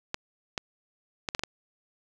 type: clicks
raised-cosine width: 0.2 ms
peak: -12 dBFS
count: 6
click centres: 0.144 / 0.578 / 1.288 / 1.349 / 1.394 / 1.436 s
effects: none